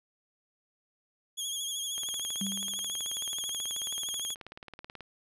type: tone with vibrato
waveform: 20% pulse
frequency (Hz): 3300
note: G#7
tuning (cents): -12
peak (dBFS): -27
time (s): 1.37-4.35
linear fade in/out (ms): 20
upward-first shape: sine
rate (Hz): 13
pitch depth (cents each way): 51
type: click train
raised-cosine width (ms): 0.3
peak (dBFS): -28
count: 57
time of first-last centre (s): 1.98-5.007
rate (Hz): 18.5
type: tone with exponential decay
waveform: sine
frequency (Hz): 196.6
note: G3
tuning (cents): +5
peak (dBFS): -30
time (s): 2.41-3.01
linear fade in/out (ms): 5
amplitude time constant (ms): 130
effects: none